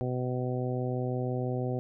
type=harmonic tone; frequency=126 Hz; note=B2; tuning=35 cents sharp; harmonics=1 / 2 / 3 / 4 / 5 / 6; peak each=-31 / -36 / -36 / -37 / -41 / -42 dBFS; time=0.01-1.79 s; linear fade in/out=0 ms; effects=none